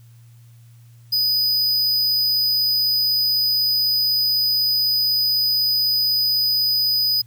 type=tone; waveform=square; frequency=4978 Hz; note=D#8; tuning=in tune; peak=-17 dBFS; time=1.12-7.22 s; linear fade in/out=10 ms; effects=added 117 Hz sine -44 dBFS peak until 7.26 s + white hiss -60 dBFS RMS until 7.26 s